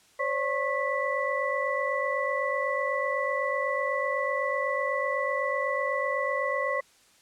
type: tone cluster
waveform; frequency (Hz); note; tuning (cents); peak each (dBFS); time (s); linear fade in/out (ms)
sine; 527 / 575 / 1090 / 1974; C5 / D5 / C#6 / B6; +12 / -37 / -29 / -1; -31; 0.19-6.81; 10
effects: white hiss -60 dBFS RMS until 7.21 s + low-pass 9000 Hz 12 dB/octave